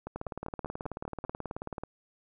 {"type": "two click trains", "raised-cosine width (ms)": 1, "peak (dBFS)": [-24, -22], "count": [7, 32], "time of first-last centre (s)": [[0.07, 1.249], [0.16, 1.836]], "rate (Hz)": [5.09, 18.5], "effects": []}